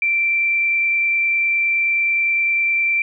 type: tone with frequency modulation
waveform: sine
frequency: 2349 Hz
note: D7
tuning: in tune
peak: -15 dBFS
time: 0.02-3.02 s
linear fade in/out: 2 ms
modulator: 29.7 Hz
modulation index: 0.57
effects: none